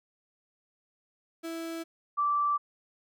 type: tone pair in turn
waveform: 35% pulse / sine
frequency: 329.6 / 1166.4 Hz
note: E4 / D6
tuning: 0 / -12 cents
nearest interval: octave + minor seventh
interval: 2188 cents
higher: second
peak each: -33 / -24 dBFS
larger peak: second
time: 1.43-1.84 / 2.17-2.58 s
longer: neither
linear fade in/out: 20 ms
effects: none